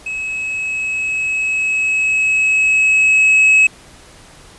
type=tone with level ramp; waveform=triangle; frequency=2571 Hz; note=E7; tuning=44 cents flat; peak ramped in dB=-19 to -5 dBFS; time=0.06-3.67 s; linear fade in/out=5 ms; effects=pink hiss -42 dBFS RMS until 4.58 s + resampled to 24000 Hz